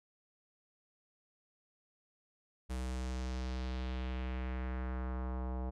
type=tone with low-pass filter sweep; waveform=square; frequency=63.5 Hz; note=B1; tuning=49 cents sharp; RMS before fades=-38 dBFS; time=2.69-5.71 s; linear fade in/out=20 ms; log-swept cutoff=10000 to 800 Hz; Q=1.6; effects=none